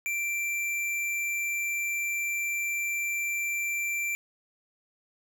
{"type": "tone with hard clipping", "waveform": "sine", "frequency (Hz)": 2352, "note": "D7", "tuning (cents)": 2, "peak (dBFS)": -29, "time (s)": [0.06, 4.15], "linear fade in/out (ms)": 0, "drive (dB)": 15, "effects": []}